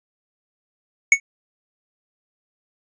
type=tone with exponential decay; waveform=square; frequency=2217 Hz; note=C#7; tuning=in tune; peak=-6 dBFS; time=1.12-1.2 s; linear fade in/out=2 ms; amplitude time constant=16 ms; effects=resampled to 16000 Hz